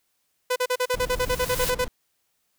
sawtooth tone bursts, 501 Hz, B4, 25 cents sharp, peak -17 dBFS, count 14, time 0.5-1.848 s, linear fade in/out 10 ms, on 61 ms, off 38 ms
white noise with exponential growth, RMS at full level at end -27 dBFS, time 0.55-1.7 s, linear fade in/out 0 ms, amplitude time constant 250 ms
brown noise, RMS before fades -33 dBFS, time 0.94-1.88 s, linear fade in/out 0 ms
effects white hiss -72 dBFS RMS until 2.58 s

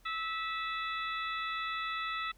harmonic tone with a mistuned harmonic, 653 Hz, E5, 17 cents flat, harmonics 2 / 3 / 4 / 5 / 6, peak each -36 / -40 / -42 / -44 / -46 dBFS, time 0.05-2.32 s, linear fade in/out 10 ms, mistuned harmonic 5, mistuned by +96 cents, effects added 41 Hz sine -61 dBFS peak until 2.37 s + pink hiss -67 dBFS RMS until 2.37 s

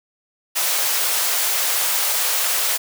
white high-pass noise, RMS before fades -20 dBFS, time 0.55-2.78 s, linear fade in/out 20 ms, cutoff 480 Hz, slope 24 dB/octave, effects none

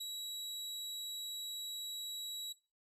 sawtooth tone, 3888 Hz, B7, 28 cents flat, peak -37 dBFS, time 0-2.53 s, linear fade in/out 10 ms, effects noise-tail reverb RT60 0.3 s tail -18 dB re dry + resampled to 32000 Hz

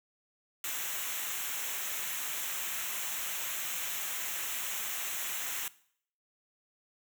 white noise with comb filter, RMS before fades -36 dBFS, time 0.64-5.68 s, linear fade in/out 2 ms, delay 0.21 ms, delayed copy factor -0.7, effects noise-tail reverb RT60 0.6 s tail -19 dB re dry

